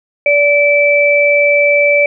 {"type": "tone pair together", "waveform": "sine", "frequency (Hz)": [578.7, 2320], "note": ["D5", "D7"], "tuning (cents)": [-26, -22], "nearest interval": "2 octaves", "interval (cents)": 2404, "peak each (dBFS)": -10, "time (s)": [0.26, 2.06], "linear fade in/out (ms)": 2, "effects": []}